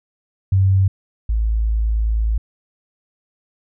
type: tone pair in turn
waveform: sine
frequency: 95.9 / 54.67 Hz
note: G2 / A1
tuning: -37 / -10 cents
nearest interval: minor seventh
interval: 973 cents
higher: first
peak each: -11 / -15 dBFS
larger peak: first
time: 0.52-0.88 / 1.29-2.38 s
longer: second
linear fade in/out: 5 ms
effects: none